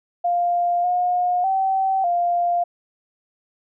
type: tone with pitch steps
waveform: sine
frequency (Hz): 700 / 717 / 769 / 698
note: F5 / F5 / G5 / F5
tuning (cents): +4 / +45 / -33 / -1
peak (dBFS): -17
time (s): 0.24-2.64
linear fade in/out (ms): 10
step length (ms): 600
effects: none